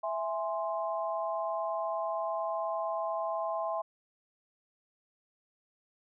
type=chord; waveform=sine; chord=E augmented; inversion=none; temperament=equal; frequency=659.3 / 830.6 / 1046.5 Hz; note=E5 / G#5 / B#5; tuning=0 / 0 / 0 cents; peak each=-33 / -37 / -36 dBFS; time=0.03-3.82 s; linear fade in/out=10 ms; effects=none